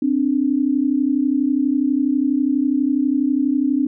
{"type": "tone pair together", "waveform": "sine", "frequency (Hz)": [261.6, 293.8], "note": ["C4", "D4"], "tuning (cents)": [0, 1], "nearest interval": "major second", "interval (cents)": 201, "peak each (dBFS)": -18, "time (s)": [0.02, 3.87], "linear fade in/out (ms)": 5, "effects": []}